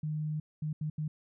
sine tone bursts at uneven times, 153.1 Hz, D#3, 28 cents flat, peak -31 dBFS, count 4, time 0.03-0.4 / 0.62-0.73 / 0.81-0.9 / 0.98-1.08 s, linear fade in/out 5 ms, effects none

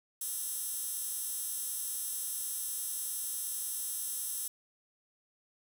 15% pulse tone with high-pass filter, 349.2 Hz, F4, in tune, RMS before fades -37 dBFS, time 0.21-4.48 s, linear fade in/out 5 ms, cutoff 10000 Hz, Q 1.5, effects none

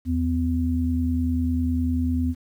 sine tone pair together, 80.8 / 252.3 Hz, E2 / B3, -34 / +37 cents, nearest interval octave + minor sixth, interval 1971 cents, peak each -23 dBFS, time 0.05-2.35 s, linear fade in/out 50 ms, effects 9-bit

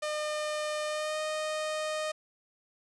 sawtooth tone with pitch glide, 606 to 617.7 Hz, D#5 to D#5, -46 to -13 cents, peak -27 dBFS, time 0.02-2.12 s, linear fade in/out 10 ms, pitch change +33 cents, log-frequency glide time 0.86-1.19 s, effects resampled to 22050 Hz + 9-bit

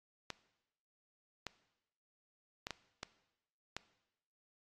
clicks, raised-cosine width 0.2 ms, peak -22 dBFS, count 6, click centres 0.303 / 1.467 / 2.669 / 2.707 / 3.031 / 3.766 s, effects noise-tail reverb RT60 0.9 s tail -19 dB re dry + AAC 32 kbps

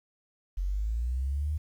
sine linear sweep, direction up, 43.56 to 78 Hz, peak -27 dBFS, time 0.57-1.58 s, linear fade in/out 10 ms, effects 10-bit

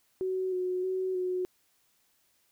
sine tone with vibrato, 370 Hz, F#4, in tune, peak -28 dBFS, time 0.21-1.45 s, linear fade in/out 0 ms, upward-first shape square, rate 1.6 Hz, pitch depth 20 cents each way, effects white hiss -70 dBFS RMS until 2.51 s

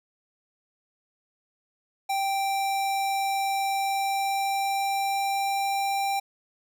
square tone with pitch glide, 784 to 789.5 Hz, G5 to G5, 0 to +12 cents, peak -25 dBFS, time 2.09-6.2 s, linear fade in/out 10 ms, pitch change +12 cents, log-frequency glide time 3.71-5.78 s, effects none

